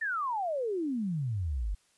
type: exponential sweep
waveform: sine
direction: down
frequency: 1838 to 45.01 Hz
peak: -29 dBFS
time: 0.01-1.75 s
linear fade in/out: 10 ms
effects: white hiss -68 dBFS RMS until 1.97 s + resampled to 24000 Hz